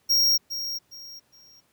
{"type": "tone with echo", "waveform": "square", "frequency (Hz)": 5588, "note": "F8", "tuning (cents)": 0, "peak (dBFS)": -18, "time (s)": [0.09, 0.38], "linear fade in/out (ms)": 20, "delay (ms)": 410, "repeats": 3, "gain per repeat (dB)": -11, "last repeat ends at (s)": 1.61, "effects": ["pink hiss -66 dBFS RMS until 1.72 s", "high-pass 80 Hz 12 dB/octave"]}